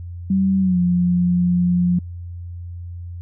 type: tone with pitch glide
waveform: sine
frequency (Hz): 191.8 to 176.9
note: G3 to F3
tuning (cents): -37 to +23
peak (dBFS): -14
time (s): 0.3-1.99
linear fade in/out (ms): 5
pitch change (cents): -140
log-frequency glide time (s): 0.6-0.79
effects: added 87 Hz sine -29 dBFS peak until 3.21 s